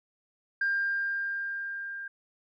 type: tone with level ramp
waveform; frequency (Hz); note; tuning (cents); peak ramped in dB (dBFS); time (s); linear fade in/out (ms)
sine; 1598; G6; +33; -23 to -36; 0.61-2.08; 5
effects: tanh soft clip ceiling -21 dBFS